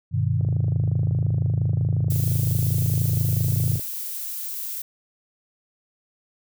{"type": "chord", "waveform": "sine", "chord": "G augmented", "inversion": "none", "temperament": "just", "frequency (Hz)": [98, 122.5, 153.12], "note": ["G2", "B2", "D#3"], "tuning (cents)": [0, -14, -27], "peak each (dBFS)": [-23, -23, -25], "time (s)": [0.11, 3.8], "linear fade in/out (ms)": 50}
{"type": "click train", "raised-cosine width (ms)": 2, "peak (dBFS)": -24, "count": 88, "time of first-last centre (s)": [0.41, 3.795], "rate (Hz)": 25.7}
{"type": "noise", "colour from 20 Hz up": "violet", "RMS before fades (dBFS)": -31, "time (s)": [2.1, 4.82], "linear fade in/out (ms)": 5}
{"effects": []}